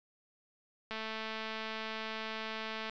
click train, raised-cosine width 0.3 ms, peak -24 dBFS, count 438, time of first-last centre 0.91-2.896 s, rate 220 Hz, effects resampled to 16000 Hz

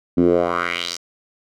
10% pulse tone with band-pass filter sweep, 86.8 Hz, F2, 10 cents flat, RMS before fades -19 dBFS, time 0.17-0.97 s, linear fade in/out 10 ms, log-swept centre 240 to 5900 Hz, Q 2.8, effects none

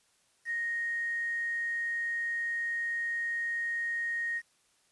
sine tone with quantisation, 1864.7 Hz, A#6, in tune, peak -30 dBFS, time 0.45-4.42 s, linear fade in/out 50 ms, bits 9, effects white hiss -69 dBFS RMS until 4.91 s + resampled to 24000 Hz

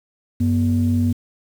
sine tone pair together, 95.1 / 241.3 Hz, F#2 / B3, +48 / -40 cents, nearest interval octave + major third, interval 1612 cents, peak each -17 dBFS, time 0.4-1.13 s, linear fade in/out 10 ms, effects tanh soft clip ceiling -9 dBFS + 7-bit

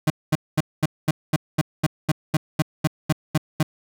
35% pulse tone bursts, 154.9 Hz, D#3, 7 cents flat, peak -14 dBFS, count 15, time 0.07-3.63 s, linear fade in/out 5 ms, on 32 ms, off 220 ms, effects none

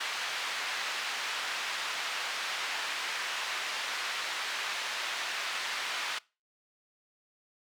pink band-pass noise, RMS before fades -35 dBFS, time 0-6.19 s, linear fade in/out 10 ms, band 1300 to 4200 Hz, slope 12 dB/octave, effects noise-tail reverb RT60 0.3 s tail -23 dB re dry

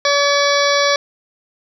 harmonic tone, 570 Hz, C#5, 48 cents sharp, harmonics 1 / 2 / 3 / 4 / 6 / 7 / 8 / 9 / 10, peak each -16 / -19 / -21 / -22 / -24 / -24 / -25 / -26 / -26 dBFS, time 0.05-0.96 s, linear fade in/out 2 ms, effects 8-bit

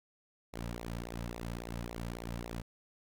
sawtooth tone with flanger, 58.27 Hz, A#1, in tune, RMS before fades -41 dBFS, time 0.53-2.62 s, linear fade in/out 10 ms, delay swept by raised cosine 0.62 to 2.82 ms, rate 3.6 Hz, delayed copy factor -0.8, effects none

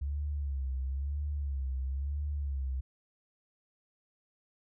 sine tone with vibrato, 69.2 Hz, C#2, 2 cents flat, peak -31 dBFS, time 0.01-2.81 s, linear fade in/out 10 ms, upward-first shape sine, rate 1 Hz, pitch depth 100 cents each way, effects none

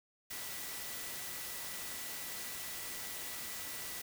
sine tone in noise, 1965 Hz, B6, 9 cents flat, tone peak -53 dBFS, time 0.3-4.02 s, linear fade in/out 10 ms, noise white, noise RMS -43 dBFS, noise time 0.3-4.02 s, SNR -13 dB, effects none

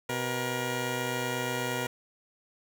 10% pulse tone pair together, 125.94 / 475.5 Hz, B2 / A#4, +34 / +34 cents, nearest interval octave + major seventh, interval 2300 cents, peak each -24 dBFS, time 0.09-1.87 s, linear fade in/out 5 ms, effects none

